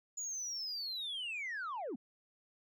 sine linear sweep, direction down, 6940 to 198.8 Hz, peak -36 dBFS, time 0.17-1.96 s, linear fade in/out 10 ms, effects tanh soft clip ceiling -36 dBFS

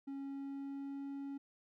triangle tone with pitch glide, 275.3 to 278 Hz, C#4 to C#4, -12 to +5 cents, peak -39 dBFS, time 0.07-1.38 s, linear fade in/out 10 ms, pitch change +17 cents, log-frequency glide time 0.17-1.08 s, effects none

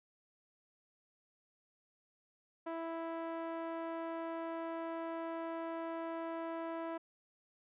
5% pulse tone with low-pass filter, 329.6 Hz, E4, in tune, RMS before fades -41 dBFS, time 2.66-6.98 s, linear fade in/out 10 ms, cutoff 790 Hz, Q 0.98, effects resampled to 8000 Hz

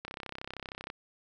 click train, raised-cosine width 0.3 ms, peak -23 dBFS, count 29, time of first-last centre 0.05-0.901 s, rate 32.9 Hz, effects none

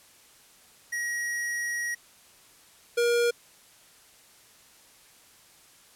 square tone pair in turn, 1900 / 475 Hz, A#6 / A#4, +33 / +33 cents, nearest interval 2 octaves, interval 2400 cents, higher first, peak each -29 / -22 dBFS, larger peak second, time 0.92-1.95 / 2.97-3.31 s, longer first, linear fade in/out 10 ms, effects white hiss -56 dBFS RMS until 5.95 s + low-pass 12000 Hz 12 dB/octave

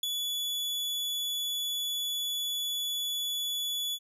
40% pulse tone with ADSR envelope, 3424 Hz, A7, 48 cents flat, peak -25 dBFS, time 0.03-3.99 s, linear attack 4 ms, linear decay 12 ms, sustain -4 dB, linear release 53 ms, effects none

